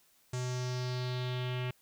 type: tone with low-pass filter sweep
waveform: square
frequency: 125.7 Hz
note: B2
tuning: 31 cents sharp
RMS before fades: -35 dBFS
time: 0.33-1.71 s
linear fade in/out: 5 ms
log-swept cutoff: 7200 to 2700 Hz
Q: 3.3
effects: white hiss -67 dBFS RMS until 1.81 s

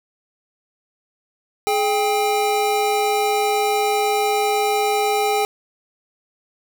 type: tone pair together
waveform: square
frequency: 422 / 796 Hz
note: G#4 / G5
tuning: +28 / +26 cents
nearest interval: major seventh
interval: 1098 cents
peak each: -21 / -20 dBFS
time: 1.67-5.45 s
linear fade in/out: 0 ms
effects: none

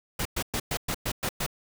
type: noise bursts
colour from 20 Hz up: pink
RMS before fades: -29 dBFS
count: 8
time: 0.19-1.464 s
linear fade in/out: 5 ms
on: 63 ms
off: 110 ms
effects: none

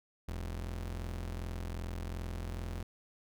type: ring-modulated tone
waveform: 45% pulse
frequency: 64.2 Hz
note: C2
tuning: 32 cents flat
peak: -34 dBFS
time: 0.28-2.83 s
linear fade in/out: 5 ms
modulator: 21.3 Hz
effects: none

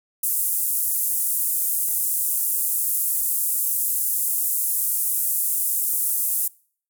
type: band-pass noise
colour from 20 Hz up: white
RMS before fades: -23 dBFS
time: 0.23-6.48 s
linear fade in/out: 5 ms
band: 9200 to 16000 Hz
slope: 24 dB/octave
effects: noise-tail reverb RT60 0.5 s tail -24 dB re dry

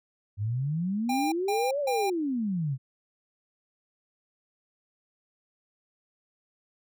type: exponential two-way sweep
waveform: sine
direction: up then down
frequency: 98 to 594 to 126 Hz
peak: -26 dBFS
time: 0.37-2.78 s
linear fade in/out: 50 ms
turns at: 1.8 s
type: tone bursts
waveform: square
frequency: 799 Hz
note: G5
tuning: 33 cents sharp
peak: -28 dBFS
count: 3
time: 1.09-2.1 s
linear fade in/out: 5 ms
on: 230 ms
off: 160 ms
effects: none

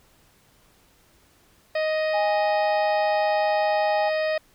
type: harmonic tone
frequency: 624 Hz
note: D#5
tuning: 5 cents sharp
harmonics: 1 / 2 / 3 / 4 / 5 / 6 / 7 / 8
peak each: -22 / -38 / -31 / -36 / -44 / -43 / -44 / -42 dBFS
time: 1.75-4.38 s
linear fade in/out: 5 ms
type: tone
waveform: sine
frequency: 823 Hz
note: G#5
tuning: 16 cents flat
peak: -23 dBFS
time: 2.13-4.1 s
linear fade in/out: 20 ms
effects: pink hiss -59 dBFS RMS until 4.54 s

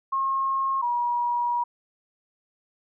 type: tone pair in turn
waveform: sine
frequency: 1078 / 960.4 Hz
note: C#6 / B5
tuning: -49 / -49 cents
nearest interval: major second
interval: 200 cents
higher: first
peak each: -22 dBFS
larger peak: neither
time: 0.12-0.82 / 0.82-1.64 s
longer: second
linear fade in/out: 10 ms
effects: none

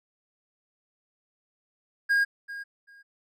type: tone with echo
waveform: triangle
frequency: 1627 Hz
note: G#6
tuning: 36 cents flat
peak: -18 dBFS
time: 2.09-2.25 s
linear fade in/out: 20 ms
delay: 390 ms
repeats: 2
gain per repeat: -15 dB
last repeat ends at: 3.03 s
effects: none

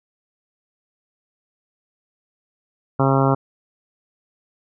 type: harmonic tone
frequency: 135.5 Hz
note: C#3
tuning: 39 cents flat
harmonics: 1 / 2 / 3 / 4 / 5 / 6 / 7 / 8 / 9 / 10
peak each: -18 / -21 / -23 / -24 / -25 / -26 / -26 / -27 / -28 / -28 dBFS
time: 2.99-3.35 s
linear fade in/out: 10 ms
effects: none

